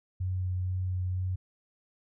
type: tone with vibrato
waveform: sine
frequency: 91.9 Hz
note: F#2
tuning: 11 cents flat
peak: -28 dBFS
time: 0.2-1.36 s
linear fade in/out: 10 ms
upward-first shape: sine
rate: 2.1 Hz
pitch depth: 11 cents each way
effects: none